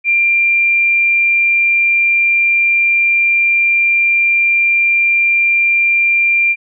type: tone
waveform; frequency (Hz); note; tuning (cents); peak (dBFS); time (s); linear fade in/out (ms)
sine; 2380; D7; +22; -9; 0.04-6.56; 50
effects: none